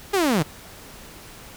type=linear sweep; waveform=sawtooth; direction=down; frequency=415.3 to 137.3 Hz; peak=-14 dBFS; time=0.13-0.43 s; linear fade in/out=10 ms; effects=pink hiss -43 dBFS RMS until 1.56 s